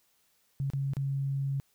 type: tone with dropouts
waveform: sine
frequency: 137.6 Hz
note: C#3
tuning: 12 cents flat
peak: -28 dBFS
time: 0.6-1.6 s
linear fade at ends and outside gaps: 0 ms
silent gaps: 0.701-0.735 / 0.935-0.968 s
effects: white hiss -70 dBFS RMS until 1.74 s